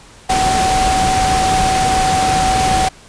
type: tone in noise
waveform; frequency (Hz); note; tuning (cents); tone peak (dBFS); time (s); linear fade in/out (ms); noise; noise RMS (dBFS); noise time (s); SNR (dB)
sine; 756; F#5; +37; -13; 0.29-2.89; 10; pink; -18; 0.29-2.89; +2
effects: pink hiss -42 dBFS RMS until 3.08 s + resampled to 22050 Hz